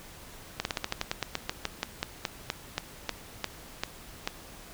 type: slowing click train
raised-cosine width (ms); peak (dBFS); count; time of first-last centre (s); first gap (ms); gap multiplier
0.2; -11; 21; 0.6-4.275; 51; 1.12
effects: pink hiss -48 dBFS RMS until 4.73 s